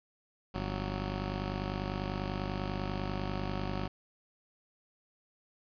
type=tone pair together; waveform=10% pulse; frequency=50.08 / 185.4 Hz; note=G1 / F#3; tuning=+38 / +4 cents; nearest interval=octave + major seventh; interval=2266 cents; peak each=-26 / -31 dBFS; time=0.54-3.88 s; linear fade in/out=10 ms; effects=resampled to 11025 Hz